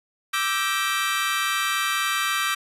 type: chord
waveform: 25% pulse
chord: E half-diminished seventh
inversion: third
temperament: equal with one note detuned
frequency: 1174.7 / 1318.5 / 1568 / 1909.3 Hz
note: D6 / E6 / G6 / Bb6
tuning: 0 / 0 / 0 / +41 cents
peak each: -23 / -25 / -23 / -26 dBFS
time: 0.33-2.55 s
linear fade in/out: 10 ms
effects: resampled to 32000 Hz